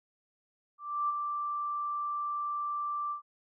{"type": "tone with ADSR envelope", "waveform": "sine", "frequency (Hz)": 1174.7, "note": "D6", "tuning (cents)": 0, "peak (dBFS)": -26, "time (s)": [0.78, 3.22], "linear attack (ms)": 310, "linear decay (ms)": 23, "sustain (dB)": -5, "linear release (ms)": 110, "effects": []}